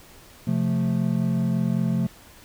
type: chord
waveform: triangle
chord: F major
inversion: second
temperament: equal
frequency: 130.81 / 174.61 / 220 Hz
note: C3 / F3 / A3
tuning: 0 / 0 / 0 cents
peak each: -24 / -22 / -23 dBFS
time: 0.47-2.07 s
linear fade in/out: 5 ms
effects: pink hiss -49 dBFS RMS until 2.44 s